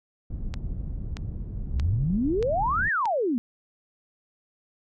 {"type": "low-pass noise", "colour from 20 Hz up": "pink", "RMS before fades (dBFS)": -32, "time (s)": [0.3, 2.89], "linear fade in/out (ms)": 5, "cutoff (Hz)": 140, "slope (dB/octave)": 12}
{"type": "click train", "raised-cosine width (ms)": 0.2, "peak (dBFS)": -19, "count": 5, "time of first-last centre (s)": [0.54, 3.056], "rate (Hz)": 1.59}
{"type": "exponential two-way sweep", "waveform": "sine", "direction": "up then down", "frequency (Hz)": [58.27, 1901, 223.2], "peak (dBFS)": -22, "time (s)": [1.74, 3.38], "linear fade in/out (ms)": 0, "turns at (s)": 2.89}
{"effects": []}